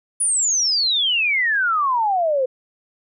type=exponential sweep; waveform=sine; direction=down; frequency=9956 to 500 Hz; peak=-16 dBFS; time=0.2-2.46 s; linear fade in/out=10 ms; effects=none